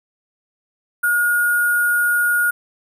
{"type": "tone with sample-and-hold", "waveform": "sine", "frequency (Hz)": 1436, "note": "F6", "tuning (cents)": 48, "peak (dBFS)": -14, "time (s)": [1.03, 2.51], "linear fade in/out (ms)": 10, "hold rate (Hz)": 11025, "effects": []}